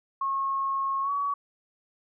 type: tone with pitch glide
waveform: sine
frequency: 1088 to 1130.9 Hz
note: C#6 to C#6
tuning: -33 to +34 cents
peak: -25 dBFS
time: 0.21-1.34 s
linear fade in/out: 5 ms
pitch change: +67 cents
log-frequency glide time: 1.02-1.11 s
effects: none